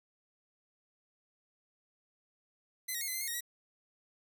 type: tone with pitch steps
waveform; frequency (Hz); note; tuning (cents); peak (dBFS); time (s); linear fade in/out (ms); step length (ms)
5% pulse; 2033 / 1889 / 2161 / 2035 / 2074 / 2153 / 1870 / 1921; B6 / A#6 / C#7 / C7 / C7 / C7 / A#6 / B6; +50 / +22 / -45 / -49 / -16 / +49 / +5 / -48; -25; 2.88-3.408; 10; 66
effects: none